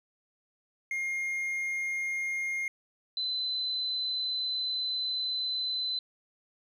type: tone pair in turn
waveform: triangle / sine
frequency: 2130 / 4033 Hz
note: C7 / B7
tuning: +30 / +36 cents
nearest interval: major seventh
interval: 1106 cents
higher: second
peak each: -28 / -29 dBFS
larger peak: first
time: 0.91-2.68 / 3.17-5.99 s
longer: second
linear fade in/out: 2 ms
effects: none